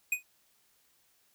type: tone with exponential decay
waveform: square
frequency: 2489 Hz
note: D#7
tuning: in tune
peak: -24 dBFS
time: 0.12-0.23 s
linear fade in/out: 5 ms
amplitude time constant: 23 ms
effects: white hiss -69 dBFS RMS until 1.34 s